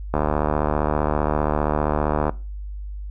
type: click train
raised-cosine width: 1 ms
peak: -6 dBFS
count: 163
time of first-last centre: 0.14-2.294 s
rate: 75.2 Hz
effects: noise-tail reverb RT60 0.3 s tail -20 dB re dry + added 50 Hz sine -29 dBFS peak until 3.1 s